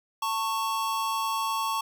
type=tone pair together; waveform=square; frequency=894.4 / 1106 Hz; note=A5 / C#6; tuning=+28 / -4 cents; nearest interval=major third; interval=368 cents; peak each=-31 / -29 dBFS; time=0.22-1.81 s; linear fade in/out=5 ms; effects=none